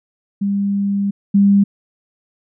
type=tone pair in turn; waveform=sine; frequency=199.9 / 199.9 Hz; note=G3 / G3; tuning=+34 / +34 cents; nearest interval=unison; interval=0 cents; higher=neither; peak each=-15 / -8 dBFS; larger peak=second; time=0.41-1.11 / 1.34-1.64 s; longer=first; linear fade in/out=10 ms; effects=none